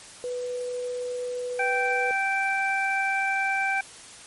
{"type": "tone", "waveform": "sine", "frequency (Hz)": 493.9, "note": "B4", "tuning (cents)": 0, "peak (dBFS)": -28, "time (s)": [0.24, 2.11], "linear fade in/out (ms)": 0}
{"type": "harmonic tone", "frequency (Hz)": 780, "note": "G5", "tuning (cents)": -9, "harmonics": [1, 2, 3], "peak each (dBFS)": [-27, -27, -27], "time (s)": [1.59, 3.81], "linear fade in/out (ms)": 5}
{"effects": ["white hiss -45 dBFS RMS until 4.26 s", "MP3 48 kbps"]}